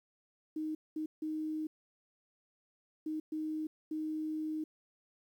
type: tone bursts at uneven times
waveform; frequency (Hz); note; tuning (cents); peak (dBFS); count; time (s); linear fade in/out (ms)
sine; 311.1; D#4; 0; -34; 6; 0.56-0.75 / 0.96-1.06 / 1.22-1.67 / 3.06-3.2 / 3.32-3.67 / 3.91-4.64; 5
effects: 11-bit